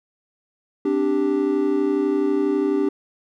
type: chord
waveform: triangle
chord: C suspended second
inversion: none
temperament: equal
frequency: 261.6 / 293.7 / 392 Hz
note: C4 / D4 / G4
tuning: 0 / 0 / 0 cents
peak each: -25 / -19 / -19 dBFS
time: 0.85-2.89 s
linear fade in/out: 5 ms
effects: none